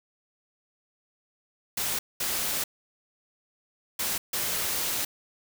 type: noise bursts at uneven times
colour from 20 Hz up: white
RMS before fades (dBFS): -29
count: 4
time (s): 1.77-1.99 / 2.2-2.64 / 3.99-4.18 / 4.33-5.05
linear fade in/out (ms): 5
effects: none